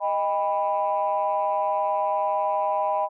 sine chord, Eb augmented, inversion none, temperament equal with one note detuned, 622.3 / 800.5 / 987.8 Hz, Eb5 / G5 / B5, 0 / +36 / 0 cents, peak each -25 dBFS, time 0-3.09 s, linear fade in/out 50 ms, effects tanh soft clip ceiling -14 dBFS

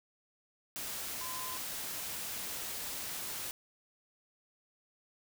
sine tone in noise, 1025 Hz, C6, 36 cents flat, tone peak -43 dBFS, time 1.21-1.57 s, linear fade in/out 0 ms, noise white, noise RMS -40 dBFS, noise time 0.76-3.51 s, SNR -6 dB, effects none

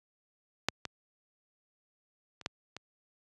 clicks, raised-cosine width 0.2 ms, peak -8 / -19 / -29 / -14 / -24 dBFS, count 5, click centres 0.686 / 0.853 / 2.413 / 2.461 / 2.766 s, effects high-pass 80 Hz 12 dB/octave + resampled to 24000 Hz

